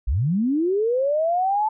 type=linear sweep; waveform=sine; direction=up; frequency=46.41 to 880 Hz; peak=-18 dBFS; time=0.07-1.69 s; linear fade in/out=10 ms; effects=none